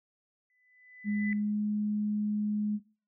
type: tone with exponential growth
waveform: sine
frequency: 2000 Hz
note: B6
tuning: 21 cents sharp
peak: -32 dBFS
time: 0.5-1.33 s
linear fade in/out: 1 ms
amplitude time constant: 180 ms
type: tone with pitch glide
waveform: sine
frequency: 207.7 to 209.7 Hz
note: G#3 to G#3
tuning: 0 to +17 cents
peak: -27 dBFS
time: 1.04-2.8 s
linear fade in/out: 50 ms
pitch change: +17 cents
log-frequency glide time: 1.25-1.61 s
effects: noise-tail reverb RT60 0.4 s tail -20 dB re dry